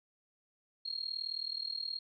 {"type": "tone with amplitude modulation", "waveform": "sine", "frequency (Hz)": 4254, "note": "C8", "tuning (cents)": 28, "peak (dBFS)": -32, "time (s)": [0.85, 1.99], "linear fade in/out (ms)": 10, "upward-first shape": "sine", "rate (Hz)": 38.9, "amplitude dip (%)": 90, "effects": []}